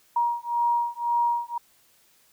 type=beating tone pair; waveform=sine; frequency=947 / 948.9 Hz; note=A#5 / A#5; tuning=+27 / +31 cents; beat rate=1.9 Hz; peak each=-25 dBFS; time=0.16-1.58 s; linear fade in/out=5 ms; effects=white hiss -61 dBFS RMS until 2.32 s